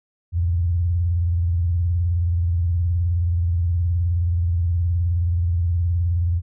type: tone with vibrato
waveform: sine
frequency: 86 Hz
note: F2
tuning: 26 cents flat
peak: -17 dBFS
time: 0.32-6.42 s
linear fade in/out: 50 ms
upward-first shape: square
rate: 19 Hz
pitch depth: 88 cents each way
effects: none